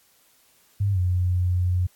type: tone with pitch glide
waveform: sine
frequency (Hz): 100 to 90.13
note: G2 to F#2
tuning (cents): +35 to -45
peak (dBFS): -19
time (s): 0.8-1.87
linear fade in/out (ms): 10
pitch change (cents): -180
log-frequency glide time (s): 0.92-0.99
effects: white hiss -60 dBFS RMS until 1.95 s + AAC 64 kbps